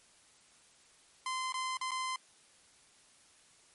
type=tone with dropouts; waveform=sawtooth; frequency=1035 Hz; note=C6; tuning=19 cents flat; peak=-30 dBFS; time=1.26-2.16 s; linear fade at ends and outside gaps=2 ms; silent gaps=1.523-1.541 / 1.771-1.812 / 1.909-1.916 s; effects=white hiss -63 dBFS RMS until 3.74 s + MP3 48 kbps